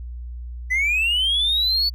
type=linear sweep; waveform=triangle; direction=up; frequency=1975.5 to 4500 Hz; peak=-15 dBFS; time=0.7-1.9 s; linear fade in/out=20 ms; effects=tanh soft clip ceiling -13 dBFS + added 60 Hz sine -30 dBFS peak until 1.94 s